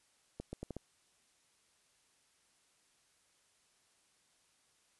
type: accelerating click train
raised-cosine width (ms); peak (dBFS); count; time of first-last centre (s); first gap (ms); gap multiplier
2; -28; 5; 0.4-0.767; 130; 0.77
effects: white hiss -72 dBFS RMS until 4.99 s + resampled to 24000 Hz